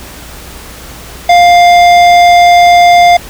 triangle tone with hard clipping, 701 Hz, F5, 6 cents sharp, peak -3 dBFS, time 1.29-3.17 s, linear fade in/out 5 ms, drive 17 dB, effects added 60 Hz sine -32 dBFS peak until 3.29 s + pink hiss -29 dBFS RMS until 3.29 s

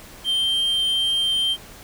triangle tone, 3151 Hz, G7, 8 cents sharp, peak -17 dBFS, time 0.24-1.57 s, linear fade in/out 50 ms, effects pink hiss -43 dBFS RMS until 1.83 s

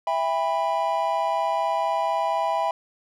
triangle chord, E minor, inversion none, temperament equal with one note detuned, 659.3 / 803.2 / 987.8 Hz, E5 / G5 / B5, 0 / +42 / 0 cents, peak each -24 dBFS, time 0.07-2.71 s, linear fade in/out 2 ms, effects none

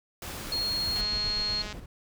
pink noise, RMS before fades -38 dBFS, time 0.22-1.01 s, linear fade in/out 2 ms
sine tone, 4282 Hz, C8, 39 cents sharp, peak -27 dBFS, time 0.52-1.62 s, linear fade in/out 2 ms
brown noise with tremolo, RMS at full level -37 dBFS, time 0.87-1.86 s, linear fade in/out 5 ms, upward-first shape square, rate 8.1 Hz, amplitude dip 50%
click train, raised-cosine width 0.2 ms, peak -22 dBFS, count 162, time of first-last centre 0.96-1.727 s, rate 210 Hz
effects none

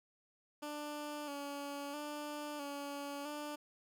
15% pulse tone with vibrato, 290 Hz, D4, 22 cents flat, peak -35 dBFS, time 0.62-3.56 s, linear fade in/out 10 ms, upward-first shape square, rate 0.76 Hz, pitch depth 36 cents each way, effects none

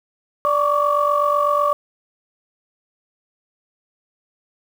sine tone cluster, 586 / 1119 / 1167 Hz, D5 / C#6 / D6, -4 / +16 / -11 cents, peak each -19 dBFS, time 0.45-1.73 s, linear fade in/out 0 ms, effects tanh soft clip ceiling -6 dBFS + 7-bit

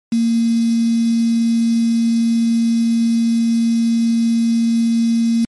sine tone with quantisation, 230.2 Hz, A#3, 22 cents flat, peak -12 dBFS, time 0.12-5.45 s, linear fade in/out 5 ms, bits 5, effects MP3 48 kbps

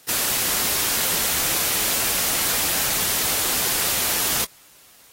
white noise, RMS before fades -22 dBFS, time 0.08-4.45 s, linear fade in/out 10 ms, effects white hiss -51 dBFS RMS until 5.12 s + AAC 48 kbps

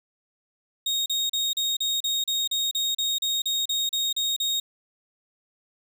35% pulse tone bursts, 3729 Hz, A#7, in tune, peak -21 dBFS, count 16, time 0.86-4.6 s, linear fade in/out 5 ms, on 200 ms, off 36 ms, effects none

